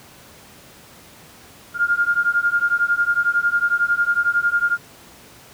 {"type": "beating tone pair", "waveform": "sine", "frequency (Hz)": [1405, 1416], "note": ["F6", "F6"], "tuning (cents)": [10, 23], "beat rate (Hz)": 11, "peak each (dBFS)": -19, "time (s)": [1.74, 4.78], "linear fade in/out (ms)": 50, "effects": ["pink hiss -45 dBFS RMS until 5.53 s", "high-pass 80 Hz 12 dB/octave"]}